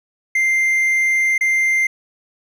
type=tone with dropouts; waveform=triangle; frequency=2093 Hz; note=C7; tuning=in tune; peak=-12 dBFS; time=0.35-1.87 s; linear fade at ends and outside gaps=5 ms; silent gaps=1.38-1.409 s; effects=none